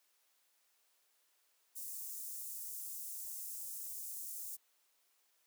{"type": "high-pass noise", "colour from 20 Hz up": "white", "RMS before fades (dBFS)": -45, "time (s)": [1.75, 4.57], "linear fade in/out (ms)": 20, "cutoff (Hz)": 6900, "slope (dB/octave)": 24, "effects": ["white hiss -75 dBFS RMS until 5.46 s", "high-pass 400 Hz 12 dB/octave"]}